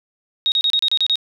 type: tone bursts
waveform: sine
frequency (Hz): 3757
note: A#7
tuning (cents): +13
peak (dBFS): -14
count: 8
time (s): 0.46-1.156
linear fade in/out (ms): 0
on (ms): 59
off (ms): 32
effects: none